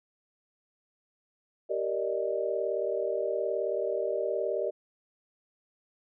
sine chord, Eb major seventh, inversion first, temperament just, 388.9 / 466.7 / 583.4 / 622.3 Hz, G4 / Bb4 / D5 / Eb5, -14 / +2 / -12 / 0 cents, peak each -33 dBFS, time 1.69-4.71 s, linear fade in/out 20 ms, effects none

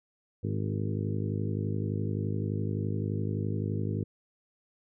harmonic tone with a mistuned harmonic, 51.7 Hz, G#1, 7 cents flat, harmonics 2 / 3 / 4 / 5 / 6 / 7 / 8 / 9, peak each -31 / -35 / -37 / -39 / -41 / -42 / -43 / -44 dBFS, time 0.43-4.04 s, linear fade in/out 10 ms, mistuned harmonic 7, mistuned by +25 cents, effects none

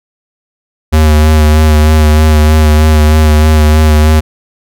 square tone with vibrato, 77 Hz, D#2, 17 cents flat, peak -4 dBFS, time 0.92-4.21 s, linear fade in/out 20 ms, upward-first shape sine, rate 3.2 Hz, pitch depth 26 cents each way, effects none

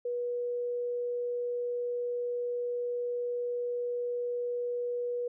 sine tone, 485.1 Hz, B4, 31 cents flat, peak -30 dBFS, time 0.05-5.28 s, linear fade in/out 5 ms, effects none

